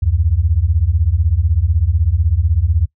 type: beating tone pair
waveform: sine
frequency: 73.1 / 89.1 Hz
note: D2 / F2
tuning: -7 / +35 cents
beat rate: 16 Hz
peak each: -15 / -14 dBFS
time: 0.02-2.86 s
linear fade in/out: 10 ms
effects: noise-tail reverb RT60 0.1 s tail -21 dB re dry